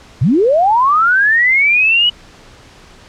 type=linear sweep; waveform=sine; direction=up; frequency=98 to 2960 Hz; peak=-8 dBFS; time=0.21-2.1 s; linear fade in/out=10 ms; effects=pink hiss -41 dBFS RMS until 3.08 s + low-pass 6000 Hz 12 dB/octave